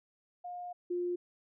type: tone pair in turn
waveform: sine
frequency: 712 / 353.5 Hz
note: F5 / F4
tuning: +33 / +21 cents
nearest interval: octave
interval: 1212 cents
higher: first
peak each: -39 / -31 dBFS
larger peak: second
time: 0.44-0.73 / 0.9-1.16 s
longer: first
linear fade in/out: 10 ms
effects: none